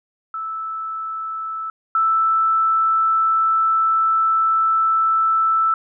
sine tone pair in turn, 1314 / 1320.9 Hz, E6 / E6, -6 / +3 cents, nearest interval unison, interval 9 cents, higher second, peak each -24 / -14 dBFS, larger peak second, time 0.34-1.7 / 1.95-5.74 s, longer second, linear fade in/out 2 ms, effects none

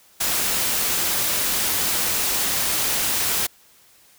white noise, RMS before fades -22 dBFS, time 0.2-3.47 s, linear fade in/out 10 ms, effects white hiss -54 dBFS RMS until 4.18 s

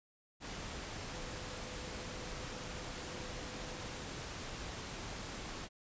sine tone in noise, 503 Hz, B4, 32 cents sharp, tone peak -53 dBFS, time 1.1-4.05 s, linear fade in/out 50 ms, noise pink, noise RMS -44 dBFS, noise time 0.4-5.69 s, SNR -12 dB, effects resampled to 16000 Hz

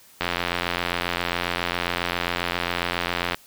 click train, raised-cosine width 0.3 ms, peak -7 dBFS, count 275, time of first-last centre 0.21-3.345 s, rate 87.4 Hz, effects white hiss -52 dBFS RMS until 3.46 s

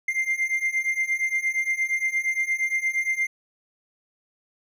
triangle beating tone pair, 2093 / 2101.6 Hz, C7 / C7, 0 / +7 cents, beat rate 8.6 Hz, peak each -25 / -23 dBFS, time 0.08-3.27 s, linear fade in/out 5 ms, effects none

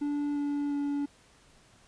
triangle tone with pitch steps, 290.3 / 288.1 / 286 Hz, D4 / D4 / D4, -20 / -33 / -46 cents, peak -26 dBFS, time 0.01-1.06 s, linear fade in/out 10 ms, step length 350 ms, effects pink hiss -60 dBFS RMS until 1.87 s + resampled to 22050 Hz

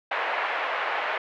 pink band-pass noise, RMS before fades -28 dBFS, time 0.11-1.18 s, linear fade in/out 5 ms, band 590 to 2500 Hz, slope 24 dB/octave, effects none

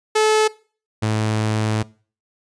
sawtooth tone pair in turn, 432.5 / 108.59 Hz, A4 / A2, -30 / -22 cents, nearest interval 2 octaves, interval 2392 cents, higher first, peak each -10 / -14 dBFS, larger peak first, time 0.15-0.48 / 1.02-1.83 s, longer second, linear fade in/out 10 ms, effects noise-tail reverb RT60 0.4 s tail -21 dB re dry + resampled to 22050 Hz

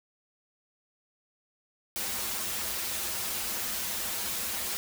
white noise with comb filter, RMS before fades -33 dBFS, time 1.96-4.77 s, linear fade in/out 0 ms, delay 6.9 ms, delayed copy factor -1, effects none

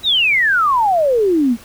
sine exponential sweep, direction down, 3943 to 221.2 Hz, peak -11 dBFS, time 0.03-1.57 s, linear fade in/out 50 ms, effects pink hiss -41 dBFS RMS until 1.64 s

